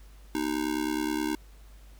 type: tone with amplitude modulation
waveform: square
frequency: 309.1 Hz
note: D#4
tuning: 11 cents flat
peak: -24 dBFS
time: 0.35-1.35 s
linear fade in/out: 0 ms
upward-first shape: sine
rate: 69.6 Hz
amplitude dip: 90%
effects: added 50 Hz sine -48 dBFS peak until 1.99 s + pink hiss -60 dBFS RMS until 1.99 s